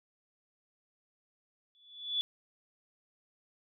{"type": "tone with exponential growth", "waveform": "sine", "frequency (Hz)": 3444, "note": "A7", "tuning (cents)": -38, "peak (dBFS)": -26, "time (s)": [1.75, 2.21], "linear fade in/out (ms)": 0, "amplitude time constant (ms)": 100, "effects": []}